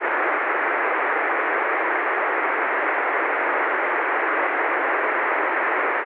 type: band-pass noise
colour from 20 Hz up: white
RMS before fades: -22 dBFS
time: 0-6.05 s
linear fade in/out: 50 ms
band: 320 to 2100 Hz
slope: 48 dB/octave
effects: none